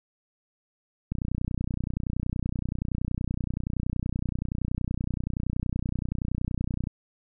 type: click train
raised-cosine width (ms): 5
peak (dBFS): -16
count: 177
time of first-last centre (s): 1.12-6.872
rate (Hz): 30.6
effects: none